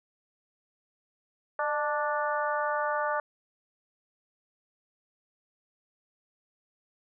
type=harmonic tone with a mistuned harmonic; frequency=293.7 Hz; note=D4; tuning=in tune; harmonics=2 / 3 / 4 / 5 / 6; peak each=-31 / -32 / -32 / -34 / -40 dBFS; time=1.59-3.2 s; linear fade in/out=2 ms; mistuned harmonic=2; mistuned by=+37 cents; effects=none